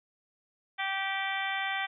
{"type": "harmonic tone", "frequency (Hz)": 389, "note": "G4", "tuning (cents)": -13, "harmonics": [2, 3, 4, 5, 6, 7, 8, 9], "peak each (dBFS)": [-35, -41, -37, -35, -37, -49, -41, -42], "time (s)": [0.78, 1.87], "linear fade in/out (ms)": 20, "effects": []}